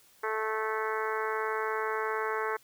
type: harmonic tone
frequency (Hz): 218.6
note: A3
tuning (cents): -11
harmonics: 2 / 3 / 4 / 5 / 6 / 7 / 8 / 9 / 10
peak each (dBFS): -33 / -45 / -37 / -36 / -38 / -38 / -41 / -42 / -46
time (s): 0.23-2.57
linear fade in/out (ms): 10
effects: white hiss -61 dBFS RMS until 2.63 s